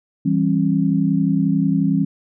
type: chord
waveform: sine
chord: C# diminished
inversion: first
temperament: equal with one note detuned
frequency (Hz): 164.81 / 196 / 270.7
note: E3 / G3 / C#4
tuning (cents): 0 / 0 / -41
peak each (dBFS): -19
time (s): 0.25-2.05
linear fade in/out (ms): 10
effects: none